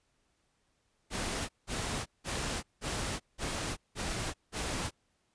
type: noise bursts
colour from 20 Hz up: pink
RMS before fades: -35 dBFS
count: 7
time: 1.1-4.91 s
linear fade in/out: 50 ms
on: 390 ms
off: 180 ms
effects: pink hiss -75 dBFS RMS until 5.34 s + resampled to 22050 Hz